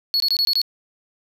triangle tone bursts, 4373 Hz, C#8, 24 cents flat, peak -15 dBFS, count 6, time 0.14-0.616 s, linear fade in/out 0 ms, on 61 ms, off 22 ms, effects none

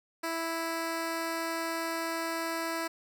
10% pulse tone, 329.6 Hz, E4, in tune, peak -23 dBFS, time 0.23-2.88 s, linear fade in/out 10 ms, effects none

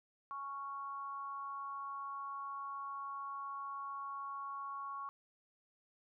sine tone with amplitude modulation, 1108.7 Hz, C#6, in tune, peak -38 dBFS, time 0.31-5.09 s, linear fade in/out 0 ms, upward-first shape sine, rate 273 Hz, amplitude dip 60%, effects none

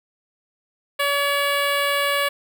10% pulse tone with notch filter, 568 Hz, C#5, 42 cents sharp, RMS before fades -21 dBFS, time 0.99-2.29 s, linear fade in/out 10 ms, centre 6700 Hz, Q 1.1, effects none

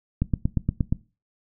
click train, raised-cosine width 5 ms, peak -9 dBFS, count 7, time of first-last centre 0.22-0.925 s, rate 8.51 Hz, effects noise-tail reverb RT60 0.3 s tail -19 dB re dry

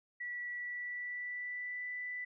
sine tone with pitch glide, 1948 to 1984.3 Hz, B6 to B6, -24 to +8 cents, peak -38 dBFS, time 0.2-2.25 s, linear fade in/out 10 ms, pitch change +32 cents, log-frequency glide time 0.46-1.87 s, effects none

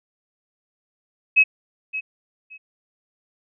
sine tone with echo, 2562 Hz, E7, 50 cents flat, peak -10 dBFS, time 1.36-1.44 s, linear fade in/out 20 ms, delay 570 ms, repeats 2, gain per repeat -14 dB, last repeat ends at 2.58 s, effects none

